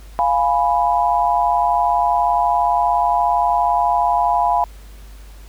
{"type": "chord", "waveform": "sine", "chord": "F diminished", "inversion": "none", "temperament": "equal", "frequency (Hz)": [698.5, 830.6, 987.8], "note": ["F5", "Ab5", "Cb6"], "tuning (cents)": [0, 0, 0], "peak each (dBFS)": -18, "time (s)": [0.19, 4.64], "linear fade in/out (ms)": 0, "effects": ["added 50 Hz sine -36 dBFS peak until 5.48 s", "pink hiss -48 dBFS RMS until 5.48 s"]}